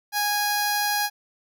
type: tone with notch filter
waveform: 10% pulse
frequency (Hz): 826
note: G#5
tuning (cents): -10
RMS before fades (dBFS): -24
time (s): 0.12-1.1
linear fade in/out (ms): 50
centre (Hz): 2900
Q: 1.1
effects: none